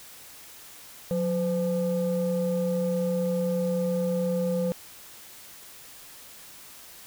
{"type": "tone pair together", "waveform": "sine", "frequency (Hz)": [180.5, 510.5], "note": ["F#3", "C5"], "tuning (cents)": [-43, -43], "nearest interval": "octave + tritone", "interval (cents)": 1800, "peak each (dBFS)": -25, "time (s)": [1.11, 4.72], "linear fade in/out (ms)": 0, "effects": ["tanh soft clip ceiling -19 dBFS", "white hiss -47 dBFS RMS until 7.06 s"]}